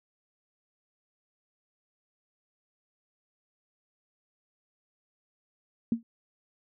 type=tone with exponential decay; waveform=sine; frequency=230.6 Hz; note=A#3; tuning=19 cents flat; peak=-19 dBFS; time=5.92-6.03 s; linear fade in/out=2 ms; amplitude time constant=22 ms; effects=none